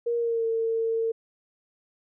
sine tone with pitch glide, 471.4 to 453 Hz, A#4 to A#4, +19 to -50 cents, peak -23 dBFS, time 0.06-1.12 s, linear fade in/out 10 ms, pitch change -69 cents, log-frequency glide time 0.17-0.46 s, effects none

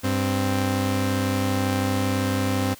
sawtooth tone pair together, 97.99 / 261.6 Hz, G2 / C4, 0 / 0 cents, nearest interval octave + perfect fourth, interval 1700 cents, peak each -20 / -20 dBFS, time 0.03-2.75 s, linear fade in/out 20 ms, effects white hiss -47 dBFS RMS until 2.79 s

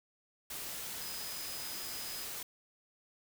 sine tone in noise, 5020 Hz, D#8, 15 cents sharp, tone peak -46 dBFS, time 1.01-2.25 s, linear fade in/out 5 ms, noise white, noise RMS -42 dBFS, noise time 0.5-2.43 s, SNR -7 dB, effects none

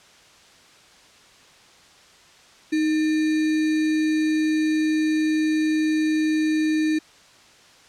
sine tone with sample-and-hold, 311.1 Hz, D#4, in tune, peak -18 dBFS, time 2.72-6.99 s, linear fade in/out 10 ms, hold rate 2100 Hz, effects white hiss -51 dBFS RMS until 7.88 s + low-pass 6000 Hz 12 dB/octave

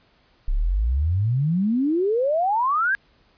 sine exponential sweep, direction up, 31.5 to 1653 Hz, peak -18 dBFS, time 0.48-2.95 s, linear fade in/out 0 ms, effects pink hiss -60 dBFS RMS until 3.37 s + resampled to 11025 Hz

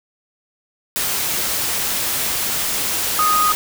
sine tone in noise, 1245 Hz, D#6, 1 cent sharp, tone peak -14 dBFS, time 3.19-3.52 s, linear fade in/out 0 ms, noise white, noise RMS -21 dBFS, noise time 0.96-3.55 s, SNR +4 dB, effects none

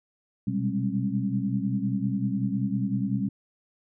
sine tone cluster, 123.1 / 128.7 / 194.9 / 205 / 269.3 Hz, B2 / C3 / G3 / G#3 / C#4, -5 / -28 / -10 / -22 / -50 cents, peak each -32 / -35 / -28 / -30 / -32 dBFS, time 0.47-3.29 s, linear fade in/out 5 ms, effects none

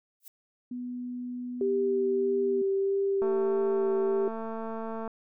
violet noise with exponential growth, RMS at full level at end -41 dBFS, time 0.2-0.28 s, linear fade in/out 2 ms, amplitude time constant 17 ms
sine tone, 246.9 Hz, B3, in tune, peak -33 dBFS, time 0.71-2.62 s, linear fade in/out 5 ms
sine tone with vibrato, 392 Hz, G4, in tune, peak -24 dBFS, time 1.61-4.28 s, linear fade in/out 2 ms, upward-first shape sine, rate 1.6 Hz, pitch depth 11 cents each way
click train, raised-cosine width 1 ms, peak -24 dBFS, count 417, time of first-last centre 3.22-5.077 s, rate 224 Hz
effects none

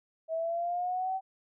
sine linear sweep, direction up, 642 to 769 Hz, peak -29 dBFS, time 0.28-1.21 s, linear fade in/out 50 ms, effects none

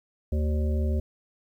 harmonic tone with a mistuned harmonic, 75.9 Hz, D#2, 42 cents flat, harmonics 1 / 3 / 5 / 7 / 8, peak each -23 / -33 / -37 / -40 / -41 dBFS, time 0.32-1 s, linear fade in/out 5 ms, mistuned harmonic 8, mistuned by -27 cents, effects 10-bit

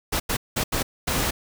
pink noise bursts at uneven times, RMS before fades -24 dBFS, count 5, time 0.12-0.2 / 0.29-0.37 / 0.56-0.64 / 0.72-0.83 / 1.07-1.31 s, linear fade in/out 10 ms, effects none

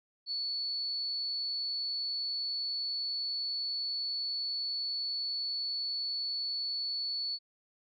sine tone, 4435 Hz, C#8, in tune, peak -32 dBFS, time 0.26-7.39 s, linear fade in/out 50 ms, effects none

